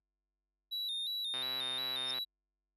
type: tone with vibrato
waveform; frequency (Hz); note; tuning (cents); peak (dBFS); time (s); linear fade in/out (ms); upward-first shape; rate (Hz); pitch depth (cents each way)
triangle; 3788; A#7; +27; -34; 0.71-2.25; 20; square; 2.8; 59
type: click train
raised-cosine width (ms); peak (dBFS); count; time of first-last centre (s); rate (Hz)
0.3; -28; 110; 1.34-2.185; 129
type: tone with exponential growth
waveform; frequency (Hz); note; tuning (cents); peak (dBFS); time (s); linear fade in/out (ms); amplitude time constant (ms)
sine; 5300; E8; +9; -36; 2.03-2.11; 2; 17
effects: added 50 Hz sine -70 dBFS peak until 2.76 s + high-pass 150 Hz 12 dB/octave